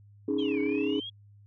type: chord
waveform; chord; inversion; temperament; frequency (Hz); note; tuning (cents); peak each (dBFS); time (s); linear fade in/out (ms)
sine; C# suspended second; none; equal; 277.2 / 311.1 / 415.3; C#4 / D#4 / G#4; 0 / 0 / 0; -29; 0.28-1; 5
type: exponential two-way sweep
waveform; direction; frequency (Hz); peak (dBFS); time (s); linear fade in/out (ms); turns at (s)
sine; down then up; 3350 to 2200 to 3350; -36; 0.38-1.1; 10; 0.6
effects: tanh soft clip ceiling -19 dBFS + added 102 Hz sine -52 dBFS peak until 1.46 s